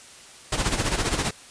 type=noise with tremolo; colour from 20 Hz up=pink; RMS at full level=-22 dBFS; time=0.52-1.31 s; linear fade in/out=5 ms; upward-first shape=sine; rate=15 Hz; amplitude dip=65%; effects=white hiss -46 dBFS RMS until 1.5 s + resampled to 22050 Hz